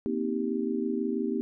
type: chord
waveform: sine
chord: C minor seventh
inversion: third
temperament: just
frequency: 235.5 / 261.6 / 314 / 392.4 Hz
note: Bb3 / C4 / Eb4 / G4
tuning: +18 / 0 / +16 / +2 cents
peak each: -31 / -33 / -33 / -32 dBFS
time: 0.06-1.41 s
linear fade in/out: 0 ms
effects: none